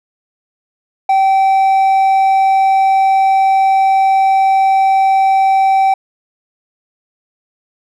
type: tone with hard clipping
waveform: sine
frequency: 773 Hz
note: G5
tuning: 24 cents flat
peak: -9 dBFS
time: 1.09-5.94 s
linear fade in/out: 5 ms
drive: 3 dB
effects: none